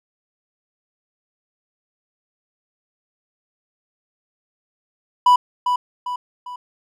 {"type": "tone with echo", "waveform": "triangle", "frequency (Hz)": 987.8, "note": "B5", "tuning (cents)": 0, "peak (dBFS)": -7, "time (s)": [5.26, 5.36], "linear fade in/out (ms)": 5, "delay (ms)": 400, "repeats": 3, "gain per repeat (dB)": -7, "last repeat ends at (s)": 6.56, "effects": []}